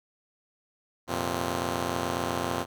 5% pulse chord, F suspended fourth, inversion none, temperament just, 87.31 / 116.41 / 130.96 Hz, F2 / Bb2 / C3, 0 / -2 / +2 cents, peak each -21 / -23 / -24 dBFS, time 1.07-2.66 s, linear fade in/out 50 ms, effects none

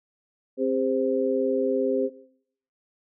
sine tone cluster, 264 / 402.3 / 520 Hz, C4 / G4 / C5, +16 / +45 / -11 cents, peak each -26 dBFS, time 0.57-2.1 s, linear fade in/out 50 ms, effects noise-tail reverb RT60 0.7 s tail -18 dB re dry

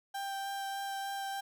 35% pulse tone with vibrato, 788 Hz, G5, 9 cents sharp, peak -34 dBFS, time 0.14-1.41 s, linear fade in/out 10 ms, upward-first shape sine, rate 3.3 Hz, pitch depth 9 cents each way, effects none

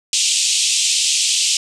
white band-pass noise, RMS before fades -17 dBFS, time 0.13-1.57 s, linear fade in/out 2 ms, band 2600 to 8400 Hz, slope 48 dB/octave, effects none

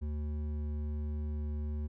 sine tone with hard clipping, 74.9 Hz, D2, 35 cents sharp, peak -35 dBFS, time 0.01-1.88 s, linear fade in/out 20 ms, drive 9 dB, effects none

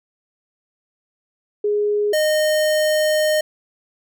sine / square tone pair in turn, 415.3 / 614.6 Hz, G#4 / D#5, 0 / -21 cents, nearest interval perfect fifth, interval 679 cents, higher second, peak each -16 dBFS, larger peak neither, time 1.64-2.13 / 2.13-3.41 s, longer second, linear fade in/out 5 ms, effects none

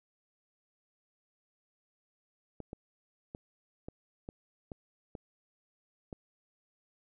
clicks, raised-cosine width 2 ms, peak -28 dBFS, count 8, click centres 2.603 / 2.731 / 3.349 / 3.885 / 4.289 / 4.718 / 5.152 / 6.128 s, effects none

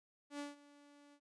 sawtooth tone with ADSR envelope, 288.6 Hz, D4, 30 cents flat, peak -37 dBFS, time 0.3-1.2 s, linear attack 94 ms, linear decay 160 ms, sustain -20 dB, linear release 67 ms, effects resampled to 22050 Hz

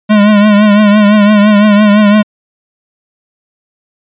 square tone with vibrato, 208.2 Hz, G#3, 5 cents sharp, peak -4 dBFS, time 0.09-2.23 s, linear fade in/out 20 ms, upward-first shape triangle, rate 5.9 Hz, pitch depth 62 cents each way, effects resampled to 8000 Hz

